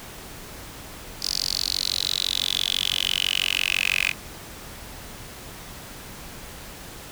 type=tone with high-pass filter sweep; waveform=10% pulse; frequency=46 Hz; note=F#1; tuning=9 cents flat; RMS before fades=-25 dBFS; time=1.2-4.14 s; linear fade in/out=50 ms; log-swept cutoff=4900 to 2400 Hz; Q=6.9; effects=pink hiss -40 dBFS RMS until 7.11 s